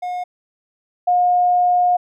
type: tone pair in turn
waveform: triangle / sine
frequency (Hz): 720 / 716.1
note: F#5 / F5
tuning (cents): -47 / +43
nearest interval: unison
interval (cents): 10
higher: first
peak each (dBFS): -20 / -12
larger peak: second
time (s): 0.02-0.24 / 1.07-1.97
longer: second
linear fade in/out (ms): 10
effects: none